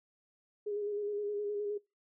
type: tone with vibrato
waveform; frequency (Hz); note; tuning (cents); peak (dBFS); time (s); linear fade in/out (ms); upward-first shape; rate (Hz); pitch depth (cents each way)
sine; 412.7; G#4; -11; -33; 0.66-1.78; 10; square; 9.6; 24
effects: noise-tail reverb RT60 0.2 s tail -20 dB re dry